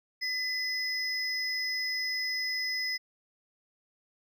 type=tone pair together; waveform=triangle; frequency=2013 / 5082 Hz; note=B6 / D#8; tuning=+33 / +36 cents; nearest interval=octave + major third; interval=1603 cents; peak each=-31 / -31 dBFS; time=0.21-2.98 s; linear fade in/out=20 ms; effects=none

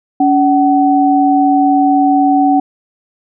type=tone pair together; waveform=sine; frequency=283 / 754 Hz; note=C#4 / F#5; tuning=+36 / +32 cents; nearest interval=octave + perfect fourth; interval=1696 cents; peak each=-10 dBFS; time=0.2-2.6 s; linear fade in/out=5 ms; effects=none

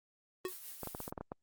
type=tone with exponential decay; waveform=square; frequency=369.4 Hz; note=F#4; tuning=3 cents flat; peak=-32 dBFS; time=0.45-0.54 s; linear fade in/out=1 ms; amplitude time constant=19 ms
type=noise with tremolo; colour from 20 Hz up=blue; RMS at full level=-45 dBFS; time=0.48-1.1 s; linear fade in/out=2 ms; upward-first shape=triangle; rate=5.9 Hz; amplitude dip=55%
type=clicks; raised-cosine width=1 ms; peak=-26 dBFS; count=9; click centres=0.833 / 0.873 / 0.949 / 1.003 / 1.079 / 1.125 / 1.178 / 1.21 / 1.319 s
effects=Opus 24 kbps

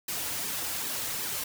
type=noise with flanger; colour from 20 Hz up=white; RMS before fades=-33 dBFS; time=0.08-1.44 s; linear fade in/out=5 ms; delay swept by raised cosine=1.4 to 5.3 ms; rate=2.6 Hz; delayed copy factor=-0.75; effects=none

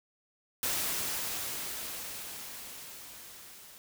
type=noise with level ramp; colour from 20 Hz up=white; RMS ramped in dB=-31 to -52 dBFS; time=0.63-3.78 s; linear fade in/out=0 ms; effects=none

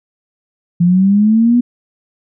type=linear sweep; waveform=sine; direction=up; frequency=170 to 246.1 Hz; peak=-7 dBFS; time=0.8-1.61 s; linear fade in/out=10 ms; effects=none

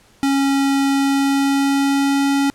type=tone with pitch glide; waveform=square; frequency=275.3 to 278.2 Hz; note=C#4 to C#4; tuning=-12 to +6 cents; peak=-15 dBFS; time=0.23-2.5 s; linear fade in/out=0 ms; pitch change=+18 cents; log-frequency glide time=0.87-2.29 s; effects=pink hiss -52 dBFS RMS until 2.54 s + low-pass 11000 Hz 12 dB/octave

